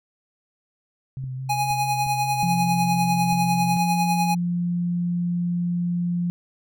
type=tone with vibrato; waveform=sine; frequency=130.6 Hz; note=C3; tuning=3 cents flat; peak=-28 dBFS; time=1.17-3.77 s; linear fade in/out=0 ms; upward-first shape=square; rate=4.7 Hz; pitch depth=19 cents each way
type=clicks; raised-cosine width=5 ms; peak=-28 dBFS; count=4; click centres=1.24 / 1.709 / 2.065 / 3.326 s
type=tone with tremolo; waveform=square; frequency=830.6 Hz; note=G#5; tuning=in tune; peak=-20 dBFS; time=1.49-4.35 s; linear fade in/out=10 ms; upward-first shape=sine; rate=10 Hz; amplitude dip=50%
type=tone; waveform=sine; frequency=174.61 Hz; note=F3; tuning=in tune; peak=-21 dBFS; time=2.43-6.3 s; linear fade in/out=0 ms
effects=none